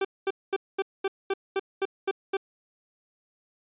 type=tone bursts; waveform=40% pulse; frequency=389.1 Hz; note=G4; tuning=13 cents flat; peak=-23 dBFS; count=10; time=0.01-2.37 s; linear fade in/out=5 ms; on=38 ms; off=220 ms; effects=resampled to 8000 Hz